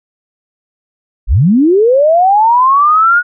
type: linear sweep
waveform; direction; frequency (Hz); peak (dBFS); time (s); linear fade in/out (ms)
sine; up; 32.24 to 1462; -5; 1.27-3.23; 50
effects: none